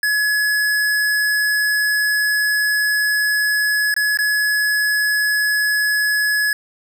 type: tone with dropouts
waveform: square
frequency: 1695 Hz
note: G#6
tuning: 35 cents sharp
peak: -16 dBFS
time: 0.03-6.53 s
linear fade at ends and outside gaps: 2 ms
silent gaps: 3.941-3.964 / 4.173-4.188 s
effects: none